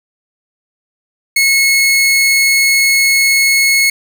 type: tone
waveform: sawtooth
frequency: 2183 Hz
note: C#7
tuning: 27 cents flat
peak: -5 dBFS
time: 1.36-3.9 s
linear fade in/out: 5 ms
effects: none